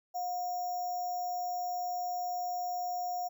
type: tone with sample-and-hold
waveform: sine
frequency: 719 Hz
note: F#5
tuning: 50 cents flat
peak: -32 dBFS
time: 0.14-3.29 s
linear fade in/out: 20 ms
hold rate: 6300 Hz
effects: none